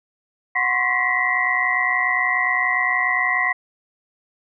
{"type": "tone cluster", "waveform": "sine", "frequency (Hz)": [734, 1040, 1090, 1929, 2056], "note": ["F#5", "C6", "C#6", "B6", "C7"], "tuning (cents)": [-14, -11, -29, -41, -31], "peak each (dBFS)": [-27, -26, -29, -20, -23], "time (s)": [0.55, 3.53], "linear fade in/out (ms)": 10, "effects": []}